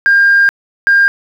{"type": "tone pair in turn", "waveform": "sine", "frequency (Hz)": [1605, 1605], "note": ["G6", "G6"], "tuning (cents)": [40, 40], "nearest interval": "unison", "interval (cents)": 0, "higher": "neither", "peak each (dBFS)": -4, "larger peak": "neither", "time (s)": [[0.06, 0.49], [0.87, 1.08]], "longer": "first", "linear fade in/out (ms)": 0, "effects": ["tanh soft clip ceiling -2 dBFS", "7-bit"]}